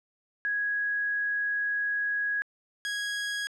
sine / sawtooth tone pair in turn, 1661.2 / 1654.7 Hz, G#6 / G#6, 0 / -7 cents, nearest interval unison, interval 7 cents, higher first, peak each -26 dBFS, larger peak neither, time 0.45-2.42 / 2.85-3.47 s, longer first, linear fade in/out 0 ms, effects low-pass 8000 Hz 12 dB/octave

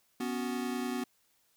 square chord, B suspended second, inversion none, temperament equal, 246.9 / 277.2 / 370 Hz, B3 / C#4 / F#4, 0 / 0 / 0 cents, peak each -35 / -40 / -40 dBFS, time 0.2-1.04 s, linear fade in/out 5 ms, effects white hiss -71 dBFS RMS until 1.56 s

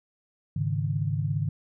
sine chord, Ab suspended fourth, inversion none, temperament just, 103.83 / 138.43 / 155.74 Hz, Ab2 / Db3 / Eb3, 0 / -2 / +2 cents, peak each -29 dBFS, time 0.56-1.49 s, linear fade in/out 5 ms, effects none

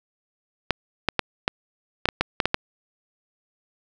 clicks, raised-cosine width 0.3 ms, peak -3 dBFS, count 10, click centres 0.707 / 1.087 / 1.193 / 1.479 / 2.056 / 2.088 / 2.21 / 2.402 / 2.456 / 2.544 s, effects none

